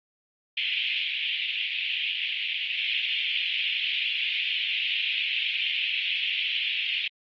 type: band-pass noise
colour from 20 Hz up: pink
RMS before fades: -28 dBFS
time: 0.57-7.08 s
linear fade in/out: 5 ms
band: 2400 to 3300 Hz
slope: 48 dB/octave
effects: Opus 24 kbps